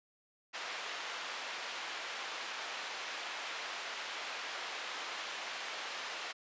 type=band-pass noise; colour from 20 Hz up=white; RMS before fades=-42 dBFS; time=0.53-6.33 s; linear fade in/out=20 ms; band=590 to 3100 Hz; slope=12 dB/octave; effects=resampled to 16000 Hz